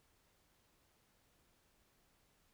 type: silence
effects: pink hiss -74 dBFS RMS until 2.53 s